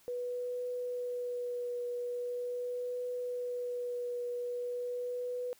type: tone with vibrato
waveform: sine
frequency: 490 Hz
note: B4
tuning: 14 cents flat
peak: -34 dBFS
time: 0.08-5.53 s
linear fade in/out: 0 ms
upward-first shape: triangle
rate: 0.42 Hz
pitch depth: 16 cents each way
effects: white hiss -64 dBFS RMS until 5.59 s